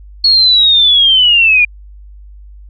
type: linear sweep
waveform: sine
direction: down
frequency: 4360 to 2397 Hz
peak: -5 dBFS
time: 0.24-1.65 s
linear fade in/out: 5 ms
effects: added 50 Hz sine -32 dBFS peak until 2.69 s